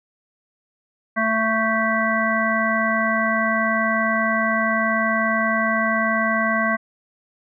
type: harmonic tone with a mistuned harmonic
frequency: 222.4 Hz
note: A3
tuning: 19 cents sharp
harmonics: 1 / 3 / 5 / 7 / 9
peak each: -24 / -24 / -24 / -24 / -24 dBFS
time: 1.16-6.77 s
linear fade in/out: 20 ms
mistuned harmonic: 9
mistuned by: -32 cents
effects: none